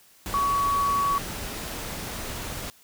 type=tone in noise; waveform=sine; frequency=1125 Hz; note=C#6; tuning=25 cents sharp; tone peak=-21 dBFS; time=0.34-1.18 s; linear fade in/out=0 ms; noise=pink; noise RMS=-34 dBFS; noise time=0.26-2.7 s; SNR=+10 dB; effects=white hiss -56 dBFS RMS until 2.83 s